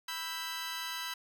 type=chord; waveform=15% pulse; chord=E minor; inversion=second; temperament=just; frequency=988.9 / 1318.5 / 1582.2 Hz; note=B5 / E6 / G6; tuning=+2 / 0 / +16 cents; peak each=-34 / -36 / -35 dBFS; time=0.08-1.14 s; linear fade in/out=5 ms; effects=none